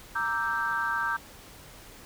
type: chord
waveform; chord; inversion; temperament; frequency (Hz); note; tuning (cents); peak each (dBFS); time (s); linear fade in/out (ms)
sine; E half-diminished seventh; second; equal; 932.3 / 1174.7 / 1318.5 / 1568; Bb5 / D6 / E6 / G6; 0 / 0 / 0 / 0; -32 / -33 / -34 / -28; 0.15-1.17; 10
effects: tanh soft clip ceiling -17 dBFS + pink hiss -49 dBFS RMS until 2.05 s